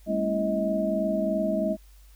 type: tone cluster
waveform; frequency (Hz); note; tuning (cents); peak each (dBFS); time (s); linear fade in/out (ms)
sine; 202.8 / 225.8 / 271.4 / 329.6 / 632; G#3 / A3 / C#4 / E4 / D#5; -41 / +45 / -36 / 0 / +27; -28 / -33 / -34 / -33 / -26; 0.06-1.77; 50
effects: added 50 Hz sine -49 dBFS peak until 2.15 s + white hiss -61 dBFS RMS until 2.15 s